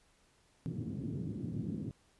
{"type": "band-pass noise", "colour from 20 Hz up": "pink", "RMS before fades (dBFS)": -39, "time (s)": [0.66, 1.91], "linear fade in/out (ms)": 0, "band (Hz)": [110, 290], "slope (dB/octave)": 24, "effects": ["pink hiss -69 dBFS RMS until 2.19 s", "resampled to 24000 Hz"]}